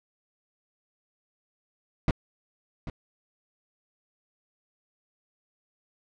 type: noise with echo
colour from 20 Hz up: brown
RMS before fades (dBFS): -22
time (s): 2.08-2.11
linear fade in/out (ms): 2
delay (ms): 790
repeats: 1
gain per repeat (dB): -13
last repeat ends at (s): 2.9
effects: low-pass 4000 Hz 12 dB/octave